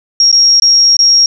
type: tone with dropouts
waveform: sine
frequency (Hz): 5588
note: F8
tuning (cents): 0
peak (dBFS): -4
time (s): 0.2-1.26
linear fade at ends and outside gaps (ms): 2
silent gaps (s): 0.316-0.326 / 0.599-0.621 / 0.968-0.99
effects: none